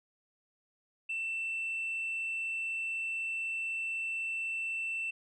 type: tone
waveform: sine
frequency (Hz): 2676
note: E7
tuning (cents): +25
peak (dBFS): -31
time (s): 1.09-5.11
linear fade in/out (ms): 10
effects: tanh soft clip ceiling -30 dBFS